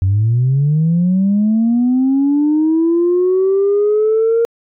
sine linear sweep, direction up, 91.5 to 466.2 Hz, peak -9 dBFS, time 0.02-4.45 s, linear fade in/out 0 ms, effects tanh soft clip ceiling -7 dBFS

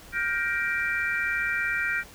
sine chord, G minor seventh, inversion third, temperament just, 1411.2 / 1568 / 1881.6 / 2352 Hz, F6 / G6 / Bb6 / D7, +18 / 0 / +16 / +2 cents, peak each -30 dBFS, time 0.12-2.04 s, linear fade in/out 50 ms, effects added 61 Hz sine -52 dBFS peak until 2.14 s + pink hiss -48 dBFS RMS until 2.14 s

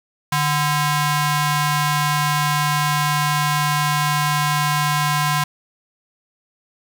sawtooth ring-modulated tone, 587.3 Hz, D5, in tune, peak -10 dBFS, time 0.32-5.44 s, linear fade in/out 5 ms, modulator 438 Hz, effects none

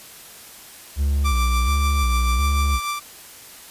triangle tone with vibrato, 65.41 Hz, C2, in tune, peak -15 dBFS, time 0.96-2.8 s, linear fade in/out 50 ms, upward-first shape square, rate 1.4 Hz, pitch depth 130 cents each way
sawtooth tone with tremolo, 1174.7 Hz, D6, in tune, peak -18 dBFS, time 1.24-3 s, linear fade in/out 20 ms, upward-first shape triangle, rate 6.8 Hz, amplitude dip 45%
effects white hiss -42 dBFS RMS until 3.7 s + resampled to 32000 Hz

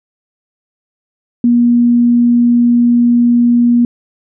sine tone, 239.3 Hz, A#3, 46 cents sharp, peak -6 dBFS, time 1.44-3.85 s, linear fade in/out 2 ms, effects none

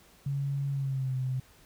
sine tone with pitch glide, 139.5 to 129.41 Hz, C#3 to C3, +11 to -19 cents, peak -28 dBFS, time 0.26-1.4 s, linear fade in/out 5 ms, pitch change -130 cents, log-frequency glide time 0.71-1.15 s, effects pink hiss -59 dBFS RMS until 1.65 s

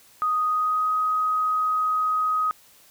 sine tone with pitch glide, 1244.5 to 1257.5 Hz, D#6 to D#6, 0 to +18 cents, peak -20 dBFS, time 0.22-2.51 s, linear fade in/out 0 ms, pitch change +18 cents, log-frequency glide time 0.47-0.91 s, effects white hiss -54 dBFS RMS until 2.9 s

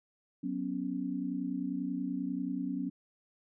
sine chord, F# suspended fourth, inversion none, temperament equal, 185 / 246.9 / 277.2 Hz, F#3 / B3 / C#4, 0 / 0 / 0 cents, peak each -38 / -37 / -35 dBFS, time 0.43-2.9 s, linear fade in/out 10 ms, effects none

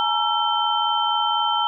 sine tone cluster, 849 / 933 / 1341 / 3096 Hz, G#5 / A#5 / E6 / G7, +38 / +1 / +29 / -22 cents, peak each -24 dBFS, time 0-1.67 s, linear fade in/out 0 ms, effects none

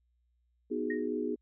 sine chord, G# minor seventh, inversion first, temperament equal, 246.9 / 311.1 / 370 / 415.3 Hz, B3 / D#4 / F#4 / G#4, 0 / 0 / 0 / 0 cents, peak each -36 / -36 / -38 / -35 dBFS, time 0.7-1.36 s, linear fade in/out 20 ms
sine tone with exponential decay, 1864.7 Hz, A#6, in tune, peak -33 dBFS, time 0.9-1.08 s, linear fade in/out 5 ms, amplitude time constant 37 ms
effects added 60 Hz sine -70 dBFS peak until 1.41 s

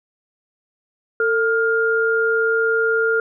sine tone pair together, 449.5 / 1409 Hz, A4 / F6, +37 / +15 cents, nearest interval octave + minor sixth, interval 1978 cents, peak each -18 dBFS, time 1.2-3.2 s, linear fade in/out 2 ms, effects none

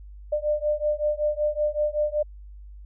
sine beating tone pair, 596 / 601.3 Hz, D5 / D5, +25 / +41 cents, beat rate 5.3 Hz, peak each -25 dBFS, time 0.32-2.23 s, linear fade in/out 10 ms, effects added 50 Hz sine -40 dBFS peak until 2.85 s

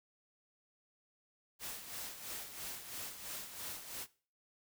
white noise with tremolo, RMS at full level -43 dBFS, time 1.59-4.07 s, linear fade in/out 50 ms, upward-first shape sine, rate 3 Hz, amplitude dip 60%, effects noise-tail reverb RT60 0.4 s tail -20 dB re dry

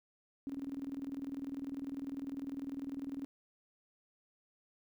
sine tone with tremolo, 275.2 Hz, C#4, 12 cents flat, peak -36 dBFS, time 0.47-3.25 s, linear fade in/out 0 ms, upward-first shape square, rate 20 Hz, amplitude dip 70%, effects 13-bit

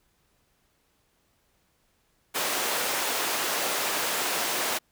pink high-pass noise, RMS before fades -28 dBFS, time 2.34-4.79 s, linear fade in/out 20 ms, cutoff 470 Hz, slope 12 dB/octave, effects pink hiss -69 dBFS RMS until 4.91 s

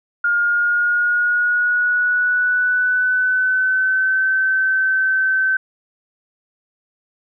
sine tone with pitch glide, 1418 to 1537.4 Hz, F6 to G6, +26 to -34 cents, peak -14 dBFS, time 0.24-5.57 s, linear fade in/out 5 ms, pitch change +140 cents, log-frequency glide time 0.4-4.26 s, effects none

